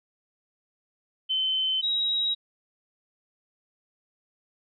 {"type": "tone pair in turn", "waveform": "sine", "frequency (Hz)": [3067, 3828], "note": ["G7", "A#7"], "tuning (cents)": [-38, 45], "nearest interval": "major third", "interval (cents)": 383, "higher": "second", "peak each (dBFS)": -23, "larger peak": "neither", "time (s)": [[1.29, 1.82], [1.82, 2.35]], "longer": "neither", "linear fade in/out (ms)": 20, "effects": []}